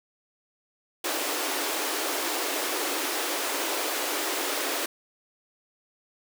pink high-pass noise, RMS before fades -29 dBFS, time 1.04-4.86 s, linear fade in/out 5 ms, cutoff 280 Hz, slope 96 dB/octave, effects none

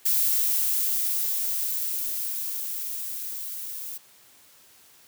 violet noise with level ramp, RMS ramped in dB -22 to -36 dBFS, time 0.05-3.98 s, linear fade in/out 10 ms, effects white hiss -55 dBFS RMS until 5.07 s + high-pass 80 Hz 12 dB/octave

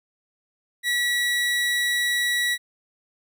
30% pulse tone, 1937 Hz, B6, 34 cents flat, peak -18 dBFS, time 0.83-2.58 s, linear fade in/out 50 ms, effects none

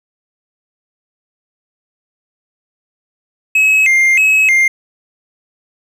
triangle tone with vibrato, 2326 Hz, D7, 17 cents flat, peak -6 dBFS, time 3.55-4.68 s, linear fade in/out 5 ms, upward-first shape square, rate 1.6 Hz, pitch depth 170 cents each way, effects none

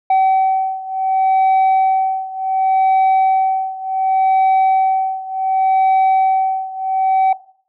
sine beating tone pair, 763 / 763.68 Hz, G5 / G5, -47 / -45 cents, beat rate 0.68 Hz, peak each -12 / -14 dBFS, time 0.1-7.33 s, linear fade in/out 5 ms, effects noise-tail reverb RT60 0.5 s tail -18 dB re dry + tanh soft clip ceiling -9 dBFS

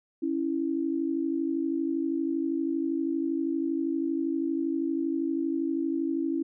sine tone pair together, 277 / 329.6 Hz, C#4 / E4, -1 / 0 cents, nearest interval minor third, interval 301 cents, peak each -29 / -28 dBFS, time 0.22-6.43 s, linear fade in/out 10 ms, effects none

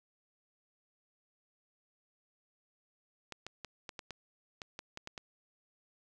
clicks, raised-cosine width 0.2 ms, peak -25 dBFS, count 11, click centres 3.323 / 3.466 / 3.647 / 3.892 / 3.992 / 4.107 / 4.618 / 4.791 / 4.974 / 5.074 / 5.178 s, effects none

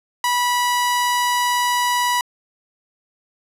sawtooth tone, 978 Hz, B5, 17 cents flat, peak -13 dBFS, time 0.24-2.21 s, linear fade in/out 2 ms, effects resampled to 32000 Hz + 8-bit

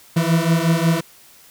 40% pulse beating tone pair, 162.7 / 168.2 Hz, E3 / E3, -22 / +35 cents, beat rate 5.5 Hz, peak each -17 dBFS, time 0.16-1.01 s, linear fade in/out 10 ms, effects white hiss -48 dBFS RMS until 1.5 s

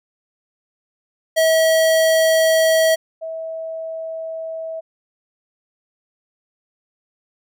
square / sine tone pair in turn, 644 / 648.1 Hz, E5 / E5, -41 / -30 cents, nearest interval unison, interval 11 cents, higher second, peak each -13 / -25 dBFS, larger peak first, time 1.36-2.96 / 3.21-4.81 s, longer neither, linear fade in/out 20 ms, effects none

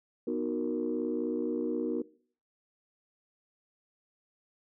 sine chord, B major seventh, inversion none, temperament equal, 246.9 / 311.1 / 370 / 466.2 Hz, B3 / D#4 / F#4 / A#4, 0 / 0 / 0 / 0 cents, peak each -34 dBFS, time 0.27-2.02 s, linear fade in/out 5 ms, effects noise-tail reverb RT60 0.5 s tail -21 dB re dry + tanh soft clip ceiling -21 dBFS

